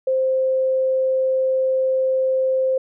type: tone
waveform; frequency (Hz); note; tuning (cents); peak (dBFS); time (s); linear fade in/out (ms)
sine; 523.3; C5; 0; -16; 0.07-2.78; 5
effects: none